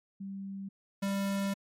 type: tone pair in turn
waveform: sine / square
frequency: 195.5 / 197.43 Hz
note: G3 / G3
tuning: -4 / +13 cents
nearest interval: unison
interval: 17 cents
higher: second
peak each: -37 / -30 dBFS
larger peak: second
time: 0.2-0.69 / 1.02-1.54 s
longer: second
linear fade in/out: 10 ms
effects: MP3 64 kbps